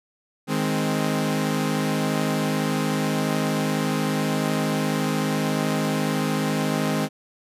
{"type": "chord", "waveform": "sawtooth", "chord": "Ab major", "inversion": "second", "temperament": "equal", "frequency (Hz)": [155.56, 207.7, 261.6], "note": ["Eb3", "Ab3", "C4"], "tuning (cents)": [0, 0, 0], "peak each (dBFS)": -22, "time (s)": [0.47, 7.09], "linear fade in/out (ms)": 50, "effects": ["resampled to 32000 Hz"]}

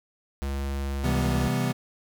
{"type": "tone", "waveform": "square", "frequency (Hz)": 69, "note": "C#2", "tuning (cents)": -7, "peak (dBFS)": -28, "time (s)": [0.42, 1.48], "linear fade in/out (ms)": 0}
{"type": "chord", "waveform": "square", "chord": "C major seventh", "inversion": "none", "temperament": "equal", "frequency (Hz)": [130.81, 164.81, 196, 246.9], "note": ["C3", "E3", "G3", "B3"], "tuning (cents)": [0, 0, 0, 0], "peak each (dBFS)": [-28, -32, -32, -30], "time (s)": [1.03, 1.73], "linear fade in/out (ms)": 20}
{"effects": []}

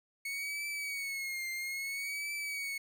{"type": "tone with vibrato", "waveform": "40% pulse", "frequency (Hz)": 2207, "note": "C#7", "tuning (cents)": -8, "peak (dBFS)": -35, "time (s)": [0.25, 2.78], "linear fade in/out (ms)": 5, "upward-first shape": "triangle", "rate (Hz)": 0.6, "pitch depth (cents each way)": 91, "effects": []}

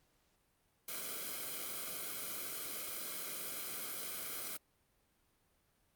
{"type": "noise with comb filter", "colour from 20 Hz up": "white", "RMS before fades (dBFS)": -42, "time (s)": [0.88, 4.57], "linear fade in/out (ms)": 5, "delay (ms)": 1.1, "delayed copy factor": -0.9, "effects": ["pink hiss -75 dBFS RMS until 5.95 s", "Opus 48 kbps"]}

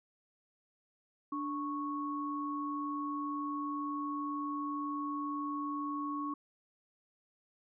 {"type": "tone pair together", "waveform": "sine", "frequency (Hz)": [293, 1105.5], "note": ["D4", "C#6"], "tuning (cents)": [-4, -5], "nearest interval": "octave + major seventh", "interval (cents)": 2299, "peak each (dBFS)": [-37, -37], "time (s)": [1.32, 6.34], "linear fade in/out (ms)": 5, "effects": []}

